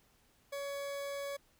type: tone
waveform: 40% pulse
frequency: 562 Hz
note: C#5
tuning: 24 cents sharp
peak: -37 dBFS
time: 0.52-1.37 s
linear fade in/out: 10 ms
effects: pink hiss -69 dBFS RMS until 1.59 s